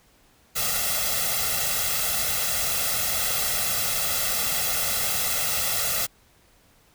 white noise with comb filter, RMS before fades -25 dBFS, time 0.55-6.07 s, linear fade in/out 20 ms, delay 1.5 ms, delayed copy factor +1, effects pink hiss -59 dBFS RMS until 6.94 s

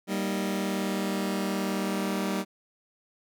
sawtooth chord, Eb major, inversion first, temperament just, 194.45 / 233.3 / 311.1 Hz, G3 / Bb3 / Eb4, -14 / +2 / 0 cents, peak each -25 / -30 / -30 dBFS, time 0.07-2.45 s, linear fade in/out 50 ms, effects none

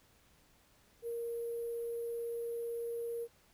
sine tone with sample-and-hold, 467.9 Hz, A#4, 6 cents sharp, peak -36 dBFS, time 1.02-3.28 s, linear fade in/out 50 ms, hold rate 11025 Hz, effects pink hiss -67 dBFS RMS until 3.53 s

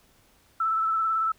sine tone with vibrato, 1318.5 Hz, E6, in tune, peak -22 dBFS, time 0.6-1.32 s, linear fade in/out 5 ms, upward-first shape sine, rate 18 Hz, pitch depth 26 cents each way, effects pink hiss -61 dBFS RMS until 1.38 s

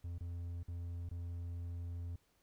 triangle tone with dropouts, 86.2 Hz, F2, 22 cents flat, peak -38 dBFS, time 0.04-2.16 s, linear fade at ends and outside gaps 5 ms, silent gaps 0.183-0.206 / 0.631-0.681 / 1.091-1.111 s, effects pink hiss -75 dBFS RMS until 2.42 s

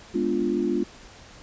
sine chord, G# diminished seventh, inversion none, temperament equal, 207.7 / 246.9 / 293.7 / 349.2 Hz, G#3 / B3 / D4 / F4, 0 / 0 / 0 / 0 cents, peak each -29 / -28 / -28 / -25 dBFS, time 0.14-0.84 s, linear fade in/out 10 ms, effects pink hiss -47 dBFS RMS until 1.42 s + resampled to 16000 Hz

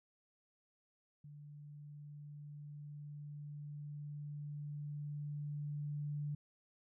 sine tone with level ramp, 146.83 Hz, D3, in tune, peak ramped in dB -51 to -37 dBFS, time 1.24-6.35 s, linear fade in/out 5 ms, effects none

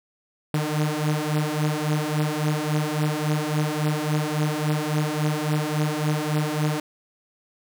sawtooth beating tone pair, 150 / 153.6 Hz, D3 / D#3, +37 / -22 cents, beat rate 3.6 Hz, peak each -21 / -21 dBFS, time 0.54-6.8 s, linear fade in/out 2 ms, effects none

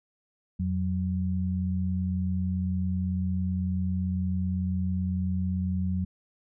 sine tone pair together, 87.31 / 185.32 Hz, F2 / F#3, 0 / +3 cents, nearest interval octave + minor second, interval 1303 cents, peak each -28 dBFS, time 0.59-6.05 s, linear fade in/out 10 ms, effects none

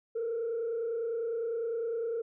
sine tone with frequency modulation, 460.8 Hz, A#4, 20 cents flat, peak -29 dBFS, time 0.15-2.22 s, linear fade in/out 10 ms, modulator 29.9 Hz, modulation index 0.56, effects tanh soft clip ceiling -27 dBFS

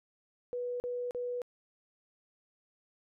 sine tone bursts, 490 Hz, B4, 14 cents flat, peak -33 dBFS, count 3, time 0.53-1.418 s, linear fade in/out 0 ms, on 270 ms, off 39 ms, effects none

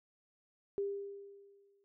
sine tone with exponential decay, 399.7 Hz, G4, 34 cents sharp, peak -31 dBFS, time 0.78-1.84 s, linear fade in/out 0 ms, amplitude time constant 230 ms, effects none

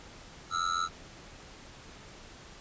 square tone with amplitude modulation, 1318.5 Hz, E6, in tune, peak -25 dBFS, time 0.5-0.89 s, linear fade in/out 50 ms, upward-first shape sine, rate 86.3 Hz, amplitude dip 95%, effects pink hiss -50 dBFS RMS until 2.6 s + resampled to 16000 Hz

